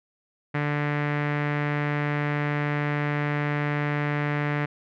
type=tone with low-pass filter; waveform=sawtooth; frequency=146.83 Hz; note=D3; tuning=in tune; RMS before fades=-26 dBFS; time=0.54-4.66 s; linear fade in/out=10 ms; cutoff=2000 Hz; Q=3.1; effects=none